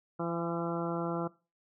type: harmonic tone with a mistuned harmonic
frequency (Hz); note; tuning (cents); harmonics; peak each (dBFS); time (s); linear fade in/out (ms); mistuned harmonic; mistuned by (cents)
169.4; E3; +48; 1 / 2 / 3 / 4 / 5 / 6 / 7 / 8; -36 / -36 / -39 / -41 / -43 / -44 / -44 / -42; 0.19-1.28; 10; 5; -26
effects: noise-tail reverb RT60 0.3 s tail -20 dB re dry